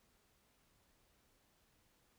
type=silence; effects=pink hiss -74 dBFS RMS until 2.18 s

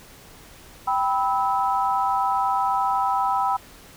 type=chord; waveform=sine; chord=E minor; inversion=first; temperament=equal with one note detuned; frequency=784 / 987.8 / 1298.9 Hz; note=G5 / B5 / E6; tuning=0 / 0 / -26 cents; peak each=-23 / -23 / -26 dBFS; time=0.87-3.57 s; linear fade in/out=10 ms; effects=pink hiss -47 dBFS RMS until 3.96 s

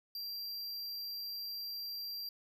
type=tone; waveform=square; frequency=4733 Hz; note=D8; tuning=13 cents sharp; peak=-40 dBFS; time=0.15-2.29 s; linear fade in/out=2 ms; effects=none

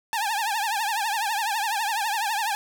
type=tone with vibrato; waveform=sawtooth; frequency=856 Hz; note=A5; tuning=48 cents flat; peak=-20 dBFS; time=0.13-2.55 s; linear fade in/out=0 ms; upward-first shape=triangle; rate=12 Hz; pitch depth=170 cents each way; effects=none

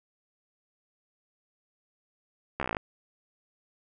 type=slowing click train; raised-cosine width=0.5 ms; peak=-15 dBFS; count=11; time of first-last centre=2.6-2.768 s; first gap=14 ms; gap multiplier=1.04; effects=none

